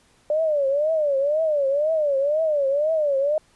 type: tone with vibrato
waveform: sine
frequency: 590 Hz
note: D5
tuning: 8 cents sharp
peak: -18 dBFS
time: 0.3-3.38 s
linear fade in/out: 2 ms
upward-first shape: triangle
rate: 2 Hz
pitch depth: 180 cents each way
effects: pink hiss -59 dBFS RMS until 3.55 s + resampled to 24000 Hz